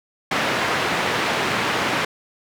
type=band-pass noise; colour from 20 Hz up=white; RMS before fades=-22 dBFS; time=0.31-2.05 s; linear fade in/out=5 ms; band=120 to 2100 Hz; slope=12 dB/octave; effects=none